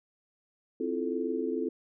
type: chord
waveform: sine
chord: F major seventh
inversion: second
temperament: just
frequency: 261.9 / 327.4 / 349.2 / 436.5 Hz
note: C4 / E4 / F4 / A4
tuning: +2 / -12 / 0 / -14 cents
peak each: -34 / -35 / -35 / -33 dBFS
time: 0.8-1.69 s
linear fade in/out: 5 ms
effects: none